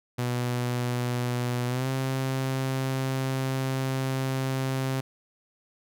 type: tone with pitch glide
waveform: sawtooth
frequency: 122.9 to 132.48 Hz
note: B2 to C3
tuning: -8 to +22 cents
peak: -22 dBFS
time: 0.18-5.01 s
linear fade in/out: 10 ms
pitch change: +130 cents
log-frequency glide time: 1.67-1.88 s
effects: none